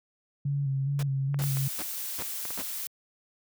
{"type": "tone with vibrato", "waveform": "sine", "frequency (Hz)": 138.5, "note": "C#3", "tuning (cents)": -1, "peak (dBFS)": -25, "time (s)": [0.45, 1.68], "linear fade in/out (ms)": 5, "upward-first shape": "square", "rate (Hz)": 2.4, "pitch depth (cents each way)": 35}
{"type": "noise bursts", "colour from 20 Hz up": "pink", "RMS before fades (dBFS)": -37, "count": 5, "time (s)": [0.99, 2.62], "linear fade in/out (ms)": 2, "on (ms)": 38, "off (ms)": 360}
{"type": "clicks", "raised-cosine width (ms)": 0.5, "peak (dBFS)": -24, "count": 7, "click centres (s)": [1.344, 1.439, 1.571, 2.222, 2.453, 2.506, 2.577]}
{"type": "noise", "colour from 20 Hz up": "blue", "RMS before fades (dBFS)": -35, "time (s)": [1.42, 2.87], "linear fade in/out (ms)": 0}
{"effects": ["high-pass 80 Hz 12 dB/octave"]}